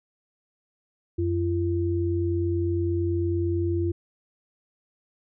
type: tone pair together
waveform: sine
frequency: 90.35 / 341.1 Hz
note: F#2 / F4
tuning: -41 / -41 cents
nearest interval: octave + major seventh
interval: 2300 cents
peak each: -25 dBFS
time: 1.18-3.92 s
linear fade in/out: 10 ms
effects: none